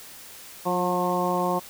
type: harmonic tone with a mistuned harmonic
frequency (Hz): 179.5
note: F3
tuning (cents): +48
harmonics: 1 / 2 / 3 / 4 / 5 / 6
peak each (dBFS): -29 / -29 / -29 / -29 / -29 / -29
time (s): 0.65-1.6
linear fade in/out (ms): 20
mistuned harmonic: 2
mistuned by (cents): -23
effects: white hiss -44 dBFS RMS until 1.69 s